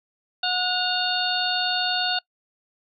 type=harmonic tone with a mistuned harmonic; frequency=729 Hz; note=F#5; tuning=26 cents flat; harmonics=1 / 2 / 4 / 5 / 6; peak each=-28 / -28 / -28 / -28 / -28 dBFS; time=0.43-2.19 s; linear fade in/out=5 ms; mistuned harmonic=4; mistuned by=-60 cents; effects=noise-tail reverb RT60 0.1 s tail -24 dB re dry